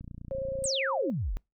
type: click train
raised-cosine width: 5 ms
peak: -30 dBFS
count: 20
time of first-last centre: 0.01-0.656 s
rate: 29.4 Hz
type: tone with vibrato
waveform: sine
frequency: 538 Hz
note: C5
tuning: 48 cents sharp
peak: -30 dBFS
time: 0.31-1.1 s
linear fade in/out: 0 ms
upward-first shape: square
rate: 18 Hz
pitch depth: 15 cents each way
type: exponential sweep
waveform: sine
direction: down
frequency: 8870 to 31.8 Hz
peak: -28 dBFS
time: 0.64-1.37 s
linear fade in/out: 0 ms
effects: noise-tail reverb RT60 0.2 s tail -25 dB re dry